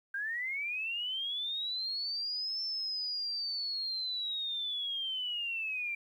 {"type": "linear two-way sweep", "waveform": "sine", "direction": "up then down", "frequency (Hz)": [1568, 5340, 2344], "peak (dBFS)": -33, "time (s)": [0.14, 5.95], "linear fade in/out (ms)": 5, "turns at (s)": 2.62, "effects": ["11-bit"]}